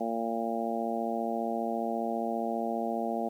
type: harmonic tone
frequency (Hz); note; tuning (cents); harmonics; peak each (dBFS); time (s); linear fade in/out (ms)
114.8; A#2; -26; 2 / 3 / 4 / 5 / 6 / 7; -34 / -38 / -38 / -37 / -34 / -37; 0-3.29; 10
effects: 10-bit